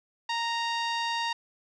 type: tone with low-pass filter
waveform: sawtooth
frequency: 930 Hz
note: A#5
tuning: 4 cents flat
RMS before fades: -30 dBFS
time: 0.29-1.33 s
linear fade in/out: 5 ms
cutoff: 4400 Hz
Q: 1.9
effects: none